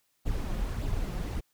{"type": "noise with flanger", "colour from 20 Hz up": "brown", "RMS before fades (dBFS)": -31, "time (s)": [0.25, 1.41], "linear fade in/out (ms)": 20, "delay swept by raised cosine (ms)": [0.24, 5.74], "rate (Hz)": 1.7, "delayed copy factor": 0.5, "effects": ["white hiss -73 dBFS RMS until 1.53 s"]}